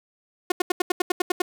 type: tone bursts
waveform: sawtooth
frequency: 360 Hz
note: F#4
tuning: 47 cents flat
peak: -14 dBFS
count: 10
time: 0.5-1.42 s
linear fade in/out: 5 ms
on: 20 ms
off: 80 ms
effects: none